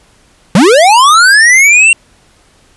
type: linear sweep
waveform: square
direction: up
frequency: 155.56 to 2770 Hz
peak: -3 dBFS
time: 0.55-1.93 s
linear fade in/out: 2 ms
effects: pink hiss -47 dBFS RMS until 2.76 s + resampled to 24000 Hz